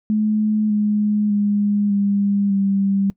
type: tone with pitch steps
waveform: sine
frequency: 213.8 / 209.4 / 205.1 / 200.9 / 196.74 Hz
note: A3 / G#3 / G#3 / G3 / G3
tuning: -49 / +15 / -21 / +43 / +7 cents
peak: -15 dBFS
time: 0.1-3.1 s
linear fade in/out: 0 ms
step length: 600 ms
effects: noise-tail reverb RT60 0.1 s tail -22 dB re dry